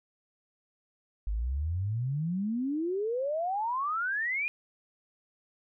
sine exponential sweep, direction up, 48.99 to 2480 Hz, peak -28 dBFS, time 1.27-4.48 s, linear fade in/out 0 ms, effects none

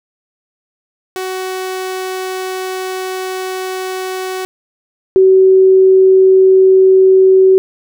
sawtooth / sine tone pair in turn, 374 / 379 Hz, F#4 / F#4, +19 / +42 cents, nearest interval unison, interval 23 cents, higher second, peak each -15 / -4 dBFS, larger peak second, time 1.16-4.45 / 5.16-7.58 s, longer first, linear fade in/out 0 ms, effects none

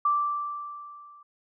sine tone with level ramp, 1171 Hz, D6, 5 cents flat, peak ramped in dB -19 to -49 dBFS, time 0.05-1.23 s, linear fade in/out 5 ms, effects none

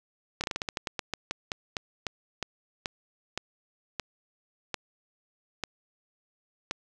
slowing click train, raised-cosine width 0.2 ms, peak -13 dBFS, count 22, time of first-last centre 0.41-6.711 s, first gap 28 ms, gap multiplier 1.2, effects none

